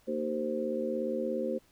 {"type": "harmonic tone with a mistuned harmonic", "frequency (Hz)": 77, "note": "D#2", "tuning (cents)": -17, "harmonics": [3, 4, 5, 6, 7], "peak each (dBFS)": [-35, -39, -36, -44, -33], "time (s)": [0.07, 1.59], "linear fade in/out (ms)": 20, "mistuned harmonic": 7, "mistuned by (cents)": -52, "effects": ["pink hiss -65 dBFS RMS until 1.71 s"]}